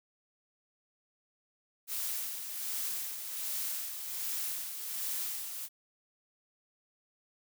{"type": "noise with tremolo", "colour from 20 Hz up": "blue", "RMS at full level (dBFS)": -35, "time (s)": [1.87, 5.69], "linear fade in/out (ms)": 50, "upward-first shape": "sine", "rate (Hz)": 1.3, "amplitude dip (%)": 50, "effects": []}